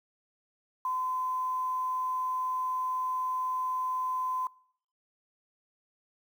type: tone with quantisation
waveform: sine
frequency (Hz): 1022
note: C6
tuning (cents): -41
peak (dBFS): -28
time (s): 0.85-4.47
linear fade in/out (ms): 2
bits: 9
effects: noise-tail reverb RT60 0.7 s tail -26 dB re dry